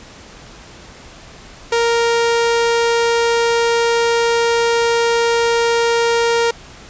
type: tone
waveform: sawtooth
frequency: 466.2 Hz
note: A#4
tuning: in tune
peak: -9 dBFS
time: 1.72-6.51 s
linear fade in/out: 5 ms
effects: pink hiss -39 dBFS RMS until 6.89 s + resampled to 16000 Hz